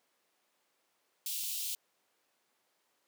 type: high-pass noise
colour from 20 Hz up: white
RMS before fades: -37 dBFS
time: 1.26-1.75 s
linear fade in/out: 2 ms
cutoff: 2700 Hz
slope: 48 dB/octave
effects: pink hiss -75 dBFS RMS until 3.07 s + high-pass 400 Hz 12 dB/octave